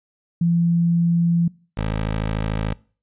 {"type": "tone pair in turn", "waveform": ["sine", "15% pulse"], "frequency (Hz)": [170, 53.55], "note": ["F3", "A1"], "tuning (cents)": [-46, -46], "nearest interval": "octave + minor sixth", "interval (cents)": 2000, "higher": "first", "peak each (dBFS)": -15, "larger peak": "neither", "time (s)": [[0.41, 1.48], [1.77, 2.74]], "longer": "first", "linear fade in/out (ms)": 5, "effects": ["noise-tail reverb RT60 0.4 s tail -23 dB re dry", "resampled to 8000 Hz"]}